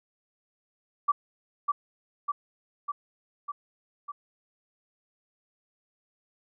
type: tone with echo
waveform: sine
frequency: 1157 Hz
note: D6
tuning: 26 cents flat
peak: -19 dBFS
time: 1.08-1.12 s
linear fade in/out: 10 ms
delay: 600 ms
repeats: 5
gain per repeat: -3 dB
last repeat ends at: 4.12 s
effects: none